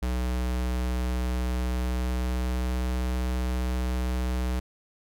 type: tone with pitch glide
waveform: square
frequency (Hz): 62 to 62.47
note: B1 to B1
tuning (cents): +7 to +20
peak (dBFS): -26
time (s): 0.02-4.6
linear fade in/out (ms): 10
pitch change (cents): +13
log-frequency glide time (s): 1.68-2.75
effects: none